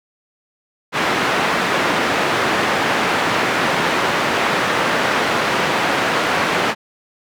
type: band-pass noise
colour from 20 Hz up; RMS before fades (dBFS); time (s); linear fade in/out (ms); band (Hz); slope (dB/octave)
white; -18; 0.92-6.75; 50; 160 to 1800; 12
effects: none